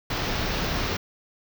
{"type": "band-stop noise", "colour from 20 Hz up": "pink", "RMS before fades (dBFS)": -27, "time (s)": [0.1, 0.97], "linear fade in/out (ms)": 5, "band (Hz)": [5900, 16000], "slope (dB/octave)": 48, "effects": []}